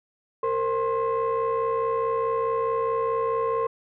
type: tone cluster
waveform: sine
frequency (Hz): 457.3 / 522 / 1060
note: A#4 / C5 / C6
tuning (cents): -33 / -4 / +22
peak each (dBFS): -23 / -29 / -25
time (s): 0.43-3.67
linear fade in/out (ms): 5
effects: tanh soft clip ceiling -18 dBFS